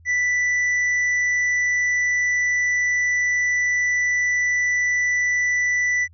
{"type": "tone with tanh clipping", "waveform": "sine", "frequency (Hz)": 1975.5, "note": "B6", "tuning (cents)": 0, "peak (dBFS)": -19, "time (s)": [0.05, 6.08], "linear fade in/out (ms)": 50, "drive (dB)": 6, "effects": ["added 83 Hz sine -47 dBFS peak until 6.13 s", "resampled to 16000 Hz"]}